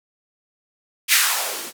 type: noise with band-pass filter sweep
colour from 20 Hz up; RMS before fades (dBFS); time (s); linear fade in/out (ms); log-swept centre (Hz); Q
violet; -20; 1.08-1.73; 50; 2400 to 220; 2.2
effects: none